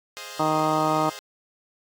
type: chord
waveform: 5% pulse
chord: F minor seventh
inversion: first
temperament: equal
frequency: 415.3 / 523.3 / 622.3 / 698.5 Hz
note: Ab4 / C5 / Eb5 / F5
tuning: 0 / 0 / 0 / 0 cents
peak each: -31 / -28 / -31 / -33 dBFS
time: 0.17-1.19 s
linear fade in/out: 0 ms
type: harmonic tone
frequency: 155.56 Hz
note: D#3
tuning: in tune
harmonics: 1 / 2 / 3 / 4 / 5 / 6 / 7 / 8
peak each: -31 / -27 / -32 / -27 / -27 / -28 / -31 / -27 dBFS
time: 0.39-1.1 s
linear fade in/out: 10 ms
effects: AAC 64 kbps